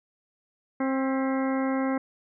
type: harmonic tone with a mistuned harmonic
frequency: 265.7 Hz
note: C4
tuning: 27 cents sharp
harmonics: 1 / 2 / 3 / 4 / 5 / 6 / 7 / 8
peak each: -25 / -31 / -35 / -37 / -39 / -41 / -42 / -43 dBFS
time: 0.8-1.98 s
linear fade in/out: 5 ms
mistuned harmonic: 7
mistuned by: +72 cents
effects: none